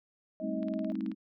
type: chord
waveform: sine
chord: A half-diminished seventh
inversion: third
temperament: just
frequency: 198 / 220 / 264 / 316.8 Hz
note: G3 / A3 / C4 / Eb4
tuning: +18 / 0 / +16 / +31 cents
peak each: -37 dBFS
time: 0.4-1.15 s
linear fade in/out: 50 ms
type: tone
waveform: sine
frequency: 630 Hz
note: D#5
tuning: 21 cents sharp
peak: -38 dBFS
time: 0.4-0.92 s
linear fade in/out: 0 ms
type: click train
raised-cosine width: 0.3 ms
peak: -34 dBFS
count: 10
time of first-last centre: 0.63-1.116 s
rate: 18.5 Hz
effects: none